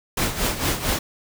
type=noise with tremolo; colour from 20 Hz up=pink; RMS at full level=-21 dBFS; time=0.17-0.99 s; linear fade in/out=5 ms; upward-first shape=sine; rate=4.4 Hz; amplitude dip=70%; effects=none